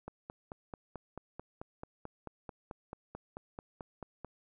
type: click train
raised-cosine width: 1 ms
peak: -28 dBFS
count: 20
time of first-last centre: 0.08-4.247 s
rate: 4.56 Hz
effects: none